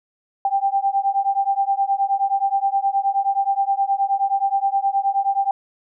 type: beating tone pair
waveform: sine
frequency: 784 / 793.5 Hz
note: G5 / G5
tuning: 0 / +21 cents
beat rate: 9.5 Hz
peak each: -20 dBFS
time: 0.45-5.51 s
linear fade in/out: 2 ms
effects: none